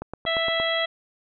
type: click train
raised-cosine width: 1 ms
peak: -18 dBFS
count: 6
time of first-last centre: 0.02-0.6 s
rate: 8.62 Hz
type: harmonic tone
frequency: 659.3 Hz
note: E5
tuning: in tune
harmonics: 1 / 2 / 3 / 4 / 5 / 6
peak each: -26 / -32 / -27 / -38 / -27 / -37 dBFS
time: 0.26-0.86 s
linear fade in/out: 10 ms
effects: none